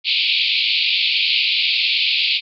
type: band-pass noise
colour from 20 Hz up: pink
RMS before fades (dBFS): -18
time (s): 0.04-2.41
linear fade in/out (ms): 50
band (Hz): 2300 to 4600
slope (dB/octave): 96
effects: none